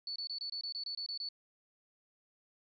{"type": "tone bursts", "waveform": "sine", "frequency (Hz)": 4455, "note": "C#8", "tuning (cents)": 8, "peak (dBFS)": -37, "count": 11, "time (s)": [0.07, 1.289], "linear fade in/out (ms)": 2, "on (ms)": 89, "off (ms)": 24, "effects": []}